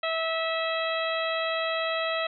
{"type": "harmonic tone", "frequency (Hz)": 651, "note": "E5", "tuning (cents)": -22, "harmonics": [1, 2, 3, 4, 5, 6], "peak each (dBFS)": [-29, -32, -34, -35, -36, -37], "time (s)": [0.03, 2.27], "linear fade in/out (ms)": 5, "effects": []}